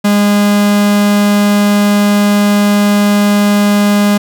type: tone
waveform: 45% pulse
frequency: 205.1 Hz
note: G#3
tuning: 21 cents flat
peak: -7 dBFS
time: 0.04-4.18 s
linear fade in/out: 10 ms
effects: none